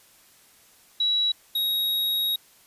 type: tone pair in turn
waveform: sine / square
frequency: 3900 / 3789 Hz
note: B7 / A#7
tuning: -23 / +27 cents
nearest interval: unison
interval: 50 cents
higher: first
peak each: -20 / -23 dBFS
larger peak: first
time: 1-1.32 / 1.55-2.36 s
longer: second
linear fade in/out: 5 ms
effects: white hiss -56 dBFS RMS until 2.66 s + resampled to 32000 Hz